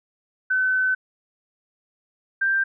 sine tone pair in turn, 1518 / 1576.5 Hz, F#6 / G6, +44 / +9 cents, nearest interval minor second, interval 65 cents, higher second, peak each -18 dBFS, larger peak neither, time 0.5-0.95 / 2.41-2.64 s, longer first, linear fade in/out 10 ms, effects none

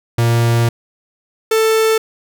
45% pulse tone pair in turn, 117.2 / 442.5 Hz, A#2 / A4, +10 / +10 cents, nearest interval octave + major seventh, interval 2300 cents, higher second, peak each -11 dBFS, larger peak neither, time 0.18-0.69 / 1.51-1.98 s, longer first, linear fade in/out 5 ms, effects none

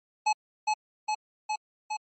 square tone with echo, 855 Hz, A5, 50 cents flat, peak -22 dBFS, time 0.26-0.33 s, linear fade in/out 10 ms, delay 410 ms, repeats 4, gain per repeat -2 dB, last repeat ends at 1.97 s, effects MP3 32 kbps

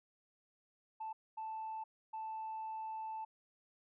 sine tone bursts at uneven times, 880 Hz, A5, in tune, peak -39 dBFS, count 3, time 1-1.13 / 1.37-1.84 / 2.13-3.25 s, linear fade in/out 10 ms, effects tanh soft clip ceiling -37 dBFS

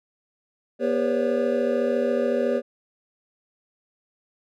triangle tone cluster, 242 / 402.5 / 488.4 / 536 / 570 Hz, B3 / G4 / B4 / C5 / C#5, -35 / +46 / -19 / +42 / +48 cents, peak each -25 dBFS, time 0.79-2.62 s, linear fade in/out 50 ms, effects none

